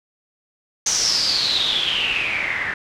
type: noise with low-pass filter sweep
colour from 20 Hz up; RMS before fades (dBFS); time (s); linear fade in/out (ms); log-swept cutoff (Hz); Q
white; -21; 0.86-2.74; 5; 6200 to 1800; 9.6
effects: none